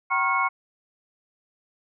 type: tone cluster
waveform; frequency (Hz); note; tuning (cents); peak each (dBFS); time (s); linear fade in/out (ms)
sine; 768 / 960 / 1083 / 1402 / 2200; G5 / B5 / C#6 / F6 / C#7; -36 / -49 / -41 / +6 / -14; -30 / -30 / -23 / -29 / -26; 0.1-0.49; 20
effects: none